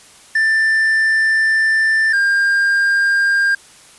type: tone pair in turn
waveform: triangle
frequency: 1776 / 1603.1 Hz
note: A6 / G6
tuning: +16 / +38 cents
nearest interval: major second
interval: 178 cents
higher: first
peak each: -10 dBFS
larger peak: neither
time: 0.35-2.13 / 2.13-3.55 s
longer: first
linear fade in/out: 5 ms
effects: white hiss -44 dBFS RMS until 3.98 s + resampled to 24000 Hz